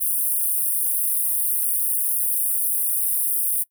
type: high-pass noise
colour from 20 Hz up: pink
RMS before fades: -22 dBFS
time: 0-3.64 s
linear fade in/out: 20 ms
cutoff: 9200 Hz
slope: 96 dB/octave
effects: noise-tail reverb RT60 0.1 s tail -22 dB re dry